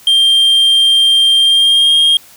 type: tone with pitch glide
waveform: triangle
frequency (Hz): 3180 to 3230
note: G7 to G#7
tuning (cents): +24 to -49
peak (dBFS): -5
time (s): 0.07-2.17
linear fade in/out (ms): 2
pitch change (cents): +27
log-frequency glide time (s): 1.38-1.94
effects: white hiss -41 dBFS RMS until 2.36 s